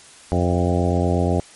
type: harmonic tone with a mistuned harmonic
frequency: 88.4 Hz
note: F2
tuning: 22 cents sharp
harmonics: 1 / 2 / 3 / 4 / 5 / 6 / 7 / 8 / 9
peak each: -20 / -23 / -25 / -26 / -27 / -28 / -28 / -29 / -30 dBFS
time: 0.32-1.4 s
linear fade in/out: 0 ms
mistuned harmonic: 8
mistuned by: -28 cents
effects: white hiss -45 dBFS RMS until 1.55 s + MP3 48 kbps